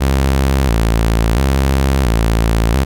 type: tone with vibrato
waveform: sawtooth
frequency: 61.5 Hz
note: B1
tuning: 7 cents flat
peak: -7 dBFS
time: 0-2.85 s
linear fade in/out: 20 ms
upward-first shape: square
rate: 0.73 Hz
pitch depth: 160 cents each way
effects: none